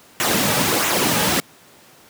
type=noise with flanger; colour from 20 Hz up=pink; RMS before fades=-18 dBFS; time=0.2-1.4 s; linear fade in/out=0 ms; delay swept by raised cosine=0.2 to 2.9 ms; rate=1.5 Hz; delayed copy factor=-0.5; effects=pink hiss -48 dBFS RMS until 2.09 s + high-pass 150 Hz 12 dB/octave